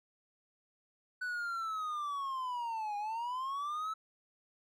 triangle linear two-way sweep, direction down then up, 1498 to 814 to 1315 Hz, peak -33 dBFS, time 1.21-3.94 s, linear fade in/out 10 ms, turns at 2.97 s, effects none

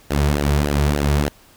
sawtooth tone with flanger, 72.5 Hz, D2, 22 cents flat, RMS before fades -18 dBFS, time 0.1-1.29 s, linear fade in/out 10 ms, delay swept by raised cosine 0.84 to 3.94 ms, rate 3.4 Hz, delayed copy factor -0.7, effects pink hiss -50 dBFS RMS until 1.56 s

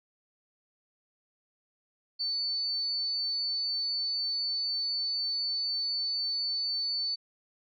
sine tone, 4502 Hz, C#8, 26 cents sharp, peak -28 dBFS, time 2.19-7.16 s, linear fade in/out 20 ms, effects MP3 96 kbps

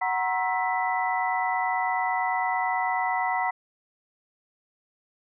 sine tone cluster, 743 / 943 / 1072 / 1317 / 1987 Hz, F#5 / A#5 / C6 / E6 / B6, +7 / +20 / +42 / -2 / +10 cents, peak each -27 / -28 / -34 / -36 / -30 dBFS, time 0.01-3.51 s, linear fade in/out 10 ms, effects none

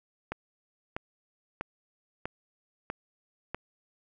click train, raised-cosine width 0.5 ms, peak -18 dBFS, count 6, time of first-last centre 0.32-3.546 s, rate 1.55 Hz, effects none

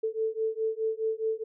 sine beating tone pair, 440 / 444.8 Hz, A4 / A4, 0 / +19 cents, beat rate 4.8 Hz, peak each -30 dBFS, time 0.03-1.44 s, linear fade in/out 10 ms, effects none

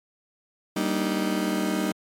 35% pulse chord, Eb major seventh, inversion first, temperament just, 194.45 / 233.3 / 291.7 / 311.1 Hz, G3 / Bb3 / D4 / Eb4, -14 / +2 / -12 / 0 cents, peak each -26 / -29 / -31 / -26 dBFS, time 0.76-1.92 s, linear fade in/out 5 ms, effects MP3 64 kbps

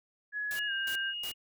sine tone with pitch glide, 1686 to 1582.2 Hz, G#6 to G6, +26 to +16 cents, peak -32 dBFS, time 0.32-1.14 s, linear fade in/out 50 ms, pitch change -110 cents, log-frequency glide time 0.67-0.72 s
white noise bursts, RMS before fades -42 dBFS, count 3, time 0.51-1.316 s, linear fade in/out 0 ms, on 82 ms, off 280 ms
sine tone, 2865 Hz, F7, 44 cents sharp, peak -35 dBFS, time 0.55-1.34 s, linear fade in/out 50 ms
effects none

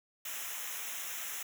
white noise with comb filter, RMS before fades -40 dBFS, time 0.25-1.43 s, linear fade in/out 5 ms, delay 0.22 ms, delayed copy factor -0.9, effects none

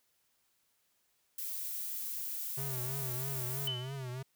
violet noise, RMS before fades -39 dBFS, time 1.38-3.68 s, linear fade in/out 5 ms
square tone with vibrato, 130.81 Hz, C3, in tune, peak -39 dBFS, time 2.57-4.23 s, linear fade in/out 10 ms, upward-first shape triangle, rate 3.1 Hz, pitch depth 120 cents each way
sine tone with exponential decay, 3025 Hz, F#7, 38 cents sharp, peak -30 dBFS, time 3.67-4.03 s, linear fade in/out 5 ms, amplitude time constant 77 ms
effects white hiss -75 dBFS RMS until 4.35 s

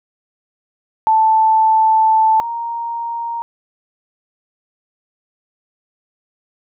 sine tone pair in turn, 880 / 932.3 Hz, A5 / A#5, 0 / 0 cents, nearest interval minor second, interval 100 cents, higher second, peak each -9 / -20 dBFS, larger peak first, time 1.07-2.4 / 2.4-3.42 s, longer first, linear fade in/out 0 ms, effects none

